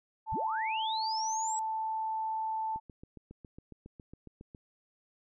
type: tone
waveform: sine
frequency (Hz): 881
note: A5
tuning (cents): +2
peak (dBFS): -31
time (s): 0.26-2.8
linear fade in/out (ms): 50
type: linear sweep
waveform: sine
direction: up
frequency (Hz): 31.86 to 7880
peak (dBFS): -35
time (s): 0.32-1.59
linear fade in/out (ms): 0
type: click train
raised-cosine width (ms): 3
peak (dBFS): -35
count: 14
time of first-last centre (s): 2.76-4.548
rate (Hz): 7.27
effects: none